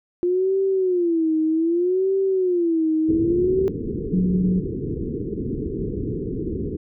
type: tone with vibrato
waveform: sine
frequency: 349.2 Hz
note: F4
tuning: in tune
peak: -17 dBFS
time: 0.23-3.68 s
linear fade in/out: 0 ms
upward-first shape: sine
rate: 0.64 Hz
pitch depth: 180 cents each way
type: low-pass noise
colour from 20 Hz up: white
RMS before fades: -27 dBFS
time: 3.08-6.77 s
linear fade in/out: 10 ms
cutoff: 450 Hz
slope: 96 dB/octave
type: tone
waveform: sine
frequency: 183 Hz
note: F#3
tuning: 19 cents flat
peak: -17 dBFS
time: 4.13-4.6 s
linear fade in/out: 10 ms
effects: none